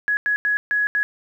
sine tone bursts at uneven times, 1678 Hz, G#6, 17 cents sharp, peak -17 dBFS, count 5, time 0.08-0.17 / 0.26-0.36 / 0.45-0.57 / 0.71-0.87 / 0.95-1.03 s, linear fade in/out 0 ms, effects 9-bit

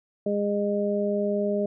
harmonic tone, 204.4 Hz, G#3, 27 cents flat, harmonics 1 / 2 / 3, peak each -27 / -27 / -27 dBFS, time 0.26-1.66 s, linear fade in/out 5 ms, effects none

